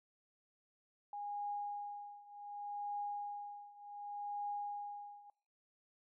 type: tone with tremolo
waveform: sine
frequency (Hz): 820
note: G#5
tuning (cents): -22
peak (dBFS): -37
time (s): 1.13-5.3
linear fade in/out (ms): 2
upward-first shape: triangle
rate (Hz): 0.67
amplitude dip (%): 90
effects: noise-tail reverb RT60 0.4 s tail -24 dB re dry